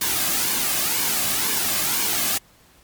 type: noise with flanger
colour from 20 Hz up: white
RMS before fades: -22 dBFS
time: 0.01-2.38 s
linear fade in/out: 5 ms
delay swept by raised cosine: 1.5 to 2.18 ms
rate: 2 Hz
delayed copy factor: -0.55
effects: pink hiss -54 dBFS RMS until 2.83 s + MP3 96 kbps